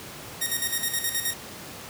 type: tone with tremolo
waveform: 5% pulse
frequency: 1864.7 Hz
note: A#6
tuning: in tune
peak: -13 dBFS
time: 0.41-1.34 s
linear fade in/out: 10 ms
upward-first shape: square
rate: 9.5 Hz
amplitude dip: 60%
effects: pink hiss -40 dBFS RMS until 1.89 s + high-pass 100 Hz 12 dB/octave